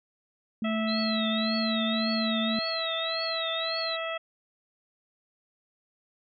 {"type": "tone with pitch glide", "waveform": "sine", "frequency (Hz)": [219.8, 223.1], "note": ["A3", "A3"], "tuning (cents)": [-2, 24], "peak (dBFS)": -27, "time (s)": [0.62, 2.59], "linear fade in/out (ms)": 2, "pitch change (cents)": 26, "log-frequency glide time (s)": [1.37, 1.6]}
{"type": "harmonic tone", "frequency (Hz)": 655, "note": "E5", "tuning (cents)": -11, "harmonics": [1, 2, 3, 4, 5], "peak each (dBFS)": [-33, -36, -38, -39, -40], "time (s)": [0.64, 4.18], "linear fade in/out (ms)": 10}
{"type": "tone with vibrato", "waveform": "sine", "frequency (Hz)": 3951, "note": "B7", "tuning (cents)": 0, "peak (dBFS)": -31, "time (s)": [0.87, 3.97], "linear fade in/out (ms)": 20, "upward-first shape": "triangle", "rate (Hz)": 1.8, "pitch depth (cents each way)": 200}
{"effects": []}